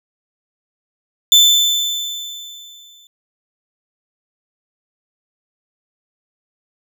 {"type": "tone with exponential decay", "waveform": "35% pulse", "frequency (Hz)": 3528, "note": "A7", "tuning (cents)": 4, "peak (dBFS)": -3, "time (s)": [1.32, 3.07], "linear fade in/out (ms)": 1, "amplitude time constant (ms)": 380, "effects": []}